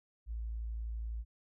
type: tone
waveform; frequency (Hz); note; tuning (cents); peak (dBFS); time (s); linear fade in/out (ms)
sine; 56; A1; +31; -36; 0.26-1.25; 50
effects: none